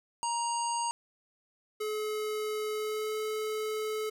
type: harmonic tone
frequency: 940 Hz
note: A#5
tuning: 14 cents sharp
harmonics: 1 / 3 / 5 / 7 / 9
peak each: -30 / -42 / -43 / -40 / -39 dBFS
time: 0.23-0.91 s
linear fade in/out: 0 ms
type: tone with pitch glide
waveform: square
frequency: 427.5 to 431.5 Hz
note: A4 to A4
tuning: -50 to -34 cents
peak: -32 dBFS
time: 1.8-4.1 s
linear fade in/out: 10 ms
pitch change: +16 cents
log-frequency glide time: 2.72-3.17 s
effects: none